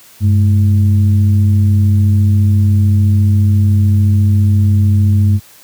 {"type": "tone with frequency modulation", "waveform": "sine", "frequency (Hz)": 98, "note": "G2", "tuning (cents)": 0, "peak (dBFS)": -6, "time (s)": [0.2, 5.4], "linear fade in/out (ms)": 50, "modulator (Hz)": 115, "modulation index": 0.6, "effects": ["white hiss -42 dBFS RMS until 5.63 s", "high-pass 60 Hz 12 dB/octave"]}